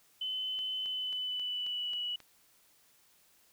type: tone with pitch glide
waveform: sine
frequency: 3036 to 2941 Hz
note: F#7 to F#7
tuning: +44 to -11 cents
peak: -33 dBFS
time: 0.21-2.16 s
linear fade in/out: 5 ms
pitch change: -55 cents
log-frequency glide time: 0.81-1.97 s
type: click train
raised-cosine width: 0.2 ms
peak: -34 dBFS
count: 7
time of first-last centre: 0.59-2.203 s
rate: 3.72 Hz
effects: white hiss -66 dBFS RMS until 3.52 s